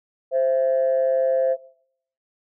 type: tone pair together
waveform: sine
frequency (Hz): 524 / 666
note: C5 / E5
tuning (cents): +2 / +18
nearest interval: major third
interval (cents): 416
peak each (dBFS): -17 / -23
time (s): 0.31-1.57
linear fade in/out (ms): 50
effects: noise-tail reverb RT60 0.7 s tail -23 dB re dry + tanh soft clip ceiling -12 dBFS